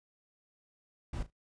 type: noise with echo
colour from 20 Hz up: brown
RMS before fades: -36 dBFS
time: 1.13-1.23 s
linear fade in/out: 5 ms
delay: 37 ms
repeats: 2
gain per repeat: -15 dB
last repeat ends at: 1.304 s
effects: noise-tail reverb RT60 0.1 s tail -20 dB re dry + resampled to 22050 Hz